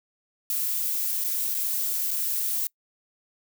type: noise with dropouts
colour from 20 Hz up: violet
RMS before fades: -27 dBFS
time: 0.5-2.67 s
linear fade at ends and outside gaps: 1 ms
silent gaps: 1.24-1.245 / 1.544-1.548 / 2.108-2.112 s
effects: noise-tail reverb RT60 0.1 s tail -26 dB re dry